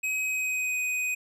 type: tone with pitch glide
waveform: square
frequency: 2536 to 2500 Hz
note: D#7 to D#7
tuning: +32 to +8 cents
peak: -27 dBFS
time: 0.03-1.15 s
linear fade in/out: 10 ms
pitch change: -24 cents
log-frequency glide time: 0.2-0.79 s
effects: low-pass 12000 Hz 12 dB/octave